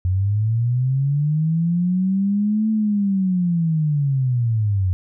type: linear two-way sweep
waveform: sine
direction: up then down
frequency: 89.4 to 220 to 89.4 Hz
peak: -16 dBFS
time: 0.05-4.93 s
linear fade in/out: 0 ms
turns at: 2.7 s
effects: none